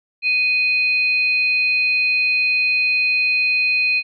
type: tone pair together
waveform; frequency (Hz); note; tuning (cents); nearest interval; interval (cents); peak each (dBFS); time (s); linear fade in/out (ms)
sine; 2489 / 4186; D#7 / C8; 0 / 0; major sixth; 900; -15 / -25; 0.22-4.03; 50
effects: none